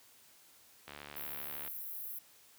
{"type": "click train", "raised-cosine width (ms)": 0.3, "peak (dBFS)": -30, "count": 59, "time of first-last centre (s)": [0.88, 1.677], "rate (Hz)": 72.8}
{"type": "high-pass noise", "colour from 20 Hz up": "white", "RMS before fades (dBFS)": -43, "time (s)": [1.16, 2.19], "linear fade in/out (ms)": 5, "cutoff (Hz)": 11000, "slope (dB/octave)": 96}
{"effects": ["white hiss -62 dBFS RMS until 2.58 s", "high-pass 60 Hz 12 dB/octave"]}